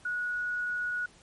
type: tone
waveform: sine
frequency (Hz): 1460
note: F#6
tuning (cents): -24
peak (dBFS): -29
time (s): 0.05-1.06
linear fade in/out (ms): 5
effects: pink hiss -58 dBFS RMS until 1.22 s + MP3 48 kbps